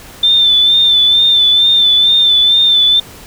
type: tone with vibrato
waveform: sine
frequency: 3552 Hz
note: A7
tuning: 16 cents sharp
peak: -6 dBFS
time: 0.23-3 s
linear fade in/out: 5 ms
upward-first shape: sine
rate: 2.2 Hz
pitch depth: 41 cents each way
effects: pink hiss -35 dBFS RMS until 3.26 s